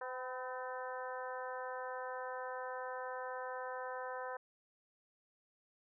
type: harmonic tone with a mistuned harmonic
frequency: 255.7 Hz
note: C4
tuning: 40 cents flat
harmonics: 2 / 3 / 4 / 5 / 6 / 7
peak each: -44 / -47 / -46 / -51 / -49 / -53 dBFS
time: 0.01-4.37 s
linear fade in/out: 5 ms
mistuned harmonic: 4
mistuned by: -28 cents
effects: none